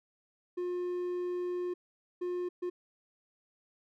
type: tone bursts at uneven times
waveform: triangle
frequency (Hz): 356.8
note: F4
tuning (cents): +37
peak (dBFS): -30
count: 3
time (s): 0.57-1.74 / 2.21-2.49 / 2.62-2.7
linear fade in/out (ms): 10
effects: none